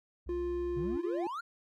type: tone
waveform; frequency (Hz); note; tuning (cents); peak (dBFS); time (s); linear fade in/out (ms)
triangle; 64; C2; -38; -39; 0.26-0.97; 10
type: tone with pitch glide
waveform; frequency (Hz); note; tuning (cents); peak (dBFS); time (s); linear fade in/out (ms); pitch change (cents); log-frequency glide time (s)
triangle; 350.5 to 346.5; F4 to F4; +6 to -14; -30; 0.29-1.27; 2; -20; 0.88-0.99
type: exponential sweep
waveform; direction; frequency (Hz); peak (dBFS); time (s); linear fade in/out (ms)
triangle; up; 130.2 to 1456; -34; 0.76-1.41; 10
effects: none